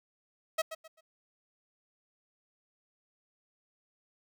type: tone with echo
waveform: sawtooth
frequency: 641 Hz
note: E5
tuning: 49 cents flat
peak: -23 dBFS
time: 0.58-0.62 s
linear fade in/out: 10 ms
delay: 130 ms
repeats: 3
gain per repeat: -11 dB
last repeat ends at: 1.01 s
effects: none